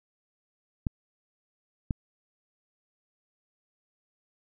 clicks, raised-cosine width 5 ms, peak -15 dBFS, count 2, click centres 0.868 / 1.908 s, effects none

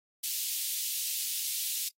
white high-pass noise, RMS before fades -33 dBFS, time 0.23-1.89 s, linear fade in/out 10 ms, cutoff 2900 Hz, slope 24 dB/octave, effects noise-tail reverb RT60 0.1 s tail -24 dB re dry + AAC 48 kbps

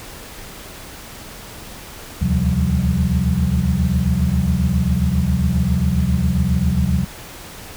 sine tone cluster, 72.4 / 79.8 / 129.6 / 172.3 / 191.1 Hz, D2 / D#2 / C3 / F3 / G3, -24 / +44 / -16 / -23 / -44 cents, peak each -21 dBFS, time 2.21-7.05 s, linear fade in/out 10 ms, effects pink hiss -36 dBFS RMS until 7.76 s

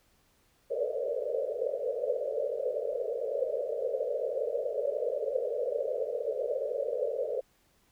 pink band-pass noise, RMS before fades -32 dBFS, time 0.7-7.41 s, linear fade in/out 10 ms, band 440 to 610 Hz, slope 96 dB/octave, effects pink hiss -68 dBFS RMS until 7.91 s

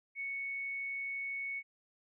sine tone, 2217 Hz, C#7, in tune, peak -36 dBFS, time 0.15-1.63 s, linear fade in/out 50 ms, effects none

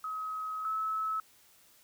sine tone pair in turn, 1273 / 1297.5 Hz, D#6 / E6, +39 / -28 cents, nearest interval unison, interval 33 cents, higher second, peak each -34 / -30 dBFS, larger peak second, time 0.04-0.65 / 0.65-1.2 s, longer first, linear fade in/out 2 ms, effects white hiss -62 dBFS RMS until 1.83 s

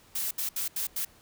blue noise bursts at uneven times, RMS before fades -31 dBFS, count 5, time 0.15-0.31 / 0.38-0.49 / 0.56-0.68 / 0.76-0.87 / 0.96-1.05 s, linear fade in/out 5 ms, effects pink hiss -58 dBFS RMS until 1.21 s

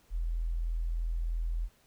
sine tone, 41.55 Hz, E1, 15 cents sharp, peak -29 dBFS, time 0.1-1.69 s, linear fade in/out 50 ms, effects pink hiss -66 dBFS RMS until 1.86 s

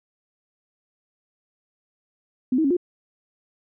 sine tone with pitch steps, 254.3 / 318.7 / 273.9 / 355 Hz, C4 / D#4 / C#4 / F4, -49 / +42 / -21 / +28 cents, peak -17 dBFS, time 2.52-2.768 s, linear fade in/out 5 ms, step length 62 ms, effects none

